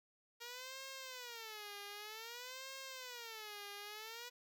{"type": "tone with vibrato", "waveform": "5% pulse", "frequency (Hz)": 466.2, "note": "A#4", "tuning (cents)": 0, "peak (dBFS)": -36, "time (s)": [0.4, 4.3], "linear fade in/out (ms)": 20, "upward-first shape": "sine", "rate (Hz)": 0.53, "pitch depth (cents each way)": 240, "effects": []}